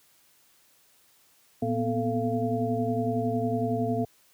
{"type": "tone cluster", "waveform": "sine", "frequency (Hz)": [115.8, 239.7, 250.6, 441.2, 687], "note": ["A#2", "A#3", "B3", "A4", "F5"], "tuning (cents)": [-11, 48, 25, 5, -29], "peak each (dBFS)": -31, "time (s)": [1.62, 4.05], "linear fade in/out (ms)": 5, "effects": ["white hiss -62 dBFS RMS until 4.33 s", "high-pass 60 Hz 12 dB/octave"]}